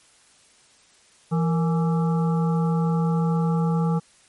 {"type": "harmonic tone with a mistuned harmonic", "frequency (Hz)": 166.5, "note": "E3", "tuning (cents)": 18, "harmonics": [1, 3, 5, 7, 8], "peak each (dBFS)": [-19, -30, -32, -36, -39], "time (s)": [1.31, 4], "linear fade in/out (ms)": 20, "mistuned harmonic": 3, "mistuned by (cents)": -120, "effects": ["white hiss -56 dBFS RMS until 4.28 s", "MP3 48 kbps"]}